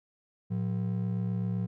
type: ring-modulated tone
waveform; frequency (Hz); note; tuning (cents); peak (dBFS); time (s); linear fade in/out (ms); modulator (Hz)
triangle; 146.5; D3; -4; -23; 0.5-1.67; 20; 33.9
effects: none